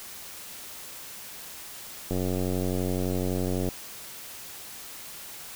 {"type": "click train", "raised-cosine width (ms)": 2, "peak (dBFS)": -16, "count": 146, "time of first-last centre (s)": [2.11, 3.688], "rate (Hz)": 91.9, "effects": ["white hiss -42 dBFS RMS until 5.55 s"]}